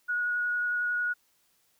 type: tone with vibrato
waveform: sine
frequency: 1454 Hz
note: F#6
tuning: 31 cents flat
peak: -26 dBFS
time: 0.08-1.14 s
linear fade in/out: 20 ms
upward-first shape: sine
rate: 11 Hz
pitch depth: 8 cents each way
effects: white hiss -69 dBFS RMS until 1.79 s